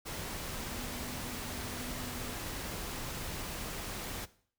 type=tone in noise; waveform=sine; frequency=246.9 Hz; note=B3; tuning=in tune; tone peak=-46 dBFS; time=0.71-2.36 s; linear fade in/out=20 ms; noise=pink; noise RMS=-40 dBFS; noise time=0.05-4.26 s; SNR=-9 dB; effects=noise-tail reverb RT60 0.5 s tail -17 dB re dry